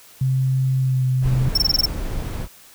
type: tone with pitch glide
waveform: sine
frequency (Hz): 131.5 to 128.87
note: C3 to C3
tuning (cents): +9 to -26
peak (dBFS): -16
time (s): 0.21-1.49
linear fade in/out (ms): 5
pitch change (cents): -35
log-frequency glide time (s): 0.8-1.04
type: noise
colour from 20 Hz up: brown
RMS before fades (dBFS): -25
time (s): 1.21-2.48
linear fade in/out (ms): 50
type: tone bursts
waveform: square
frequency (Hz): 5400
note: E8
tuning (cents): +41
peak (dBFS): -14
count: 7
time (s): 1.55-1.858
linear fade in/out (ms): 5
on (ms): 26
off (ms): 21
effects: white hiss -47 dBFS RMS until 2.74 s